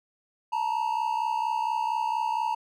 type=tone pair together; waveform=triangle; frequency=880 / 944.3 Hz; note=A5 / A#5; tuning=0 / +22 cents; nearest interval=minor second; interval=122 cents; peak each=-26 dBFS; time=0.52-2.55 s; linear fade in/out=10 ms; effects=none